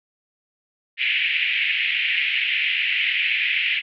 white band-pass noise, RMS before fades -22 dBFS, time 0.97-3.82 s, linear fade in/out 50 ms, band 2000 to 2900 Hz, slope 48 dB/octave, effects none

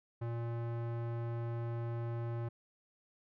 square tone with low-pass filter, 117.1 Hz, A#2, 8 cents sharp, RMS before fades -38 dBFS, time 0.21-2.49 s, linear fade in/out 10 ms, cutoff 1300 Hz, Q 0.7, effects none

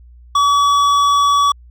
sine tone with hard clipping, 1139 Hz, C#6, 47 cents sharp, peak -12 dBFS, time 0.35-1.52 s, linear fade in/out 5 ms, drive 10 dB, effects added 60 Hz sine -39 dBFS peak until 1.7 s

